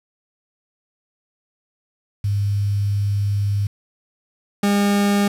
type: tone pair in turn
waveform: sine / 40% pulse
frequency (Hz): 101.4 / 202.4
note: G#2 / G#3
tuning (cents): -41 / -44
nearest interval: octave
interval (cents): 1197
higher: second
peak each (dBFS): -17 / -14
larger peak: second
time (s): 2.24-3.67 / 4.63-5.28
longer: first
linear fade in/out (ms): 5
effects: resampled to 32000 Hz + 7-bit

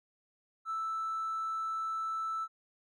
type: tone with hard clipping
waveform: sine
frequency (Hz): 1318.5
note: E6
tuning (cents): 0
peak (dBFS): -33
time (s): 0.65-2.48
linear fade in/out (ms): 50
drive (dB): 1
effects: none

